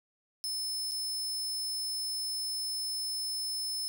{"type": "tone with dropouts", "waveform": "sawtooth", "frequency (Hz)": 5240, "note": "E8", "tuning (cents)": -11, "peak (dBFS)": -30, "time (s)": [0.44, 3.88], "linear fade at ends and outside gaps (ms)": 0, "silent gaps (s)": [0.912, 0.918], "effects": []}